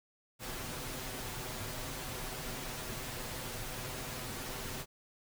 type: noise with comb filter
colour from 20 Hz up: pink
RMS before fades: -41 dBFS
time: 0.39-4.86 s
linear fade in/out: 50 ms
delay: 7.9 ms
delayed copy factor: +0.55
effects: none